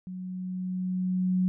sine tone with level ramp, 184 Hz, F#3, 9 cents flat, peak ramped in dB -35 to -21 dBFS, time 0.07-1.48 s, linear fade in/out 0 ms, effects none

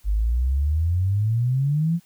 sine exponential sweep, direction up, 49 to 174.61 Hz, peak -18 dBFS, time 0.04-2 s, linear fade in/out 50 ms, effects white hiss -59 dBFS RMS until 2.05 s

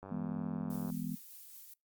click train, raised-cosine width 1 ms, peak -34 dBFS, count 85, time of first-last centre 0.03-0.9 s, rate 96.5 Hz
sine chord, E major, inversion none, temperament just, 164.81 / 206 / 247.2 Hz, E3 / G#3 / B3, 0 / -14 / +2 cents, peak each -40 dBFS, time 0.1-1.16 s, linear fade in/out 20 ms
violet noise with tremolo, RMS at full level -50 dBFS, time 0.7-1.74 s, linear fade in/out 5 ms, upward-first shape triangle, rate 4.9 Hz, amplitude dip 35%
effects noise-tail reverb RT60 0.2 s tail -26 dB re dry + Opus 48 kbps

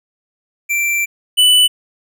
square tone pair in turn, 2349 / 2982 Hz, D7 / F#7, 0 / +13 cents, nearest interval major third, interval 413 cents, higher second, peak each -15 / -8 dBFS, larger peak second, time 0.69-1.06 / 1.37-1.68 s, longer first, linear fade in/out 20 ms, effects none

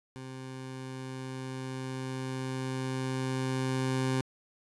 20% pulse tone with level ramp, 130.81 Hz, C3, in tune, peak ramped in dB -36 to -22 dBFS, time 0.16-4.21 s, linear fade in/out 0 ms, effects resampled to 24000 Hz

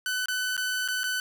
sawtooth tone with dropouts, 1504 Hz, F#6, 28 cents sharp, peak -23 dBFS, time 0.06-1.2 s, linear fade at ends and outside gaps 1 ms, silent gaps 0.258-0.284 / 0.567-0.577 / 0.878-0.885 / 1.034-1.04 s, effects none

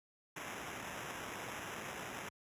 violet noise with sample-and-hold, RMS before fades -45 dBFS, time 0.36-2.29 s, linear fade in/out 5 ms, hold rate 4410 Hz, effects high-pass 80 Hz 12 dB/octave + resampled to 32000 Hz

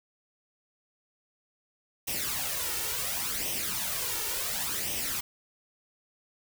white noise with flanger, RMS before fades -32 dBFS, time 2.07-5.21 s, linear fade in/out 10 ms, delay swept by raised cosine 0.34 to 2.24 ms, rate 0.7 Hz, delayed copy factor +0.65, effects none

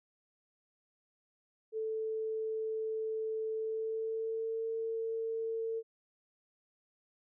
sine tone with pitch glide, 440 to 450.8 Hz, A4 to A4, 0 to +42 cents, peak -33 dBFS, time 1.72-5.83 s, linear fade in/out 50 ms, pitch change +42 cents, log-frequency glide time 3.54-4.64 s, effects none

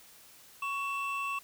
triangle tone pair together, 1113.2 / 2670 Hz, C#6 / E7, +7 / +22 cents, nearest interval octave + minor third, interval 1515 cents, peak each -32 / -34 dBFS, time 0.62-1.39 s, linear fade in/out 5 ms, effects white hiss -56 dBFS RMS until 1.43 s

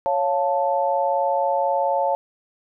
sine chord, Db augmented, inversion none, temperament equal, 554.4 / 698.5 / 880 Hz, Db5 / F5 / A5, 0 / 0 / 0 cents, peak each -22 / -24 / -22 dBFS, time 0.06-2.15 s, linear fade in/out 0 ms, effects none

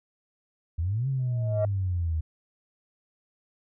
sine exponential two-way sweep, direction up then down, 77.6 to 137.4 to 77.6 Hz, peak -24 dBFS, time 0.78-2.21 s, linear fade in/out 10 ms, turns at 1.08 s
sine tone with exponential growth, 632 Hz, D#5, 27 cents sharp, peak -20 dBFS, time 1.19-1.65 s, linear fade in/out 2 ms, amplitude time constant 100 ms
effects tanh soft clip ceiling -17 dBFS

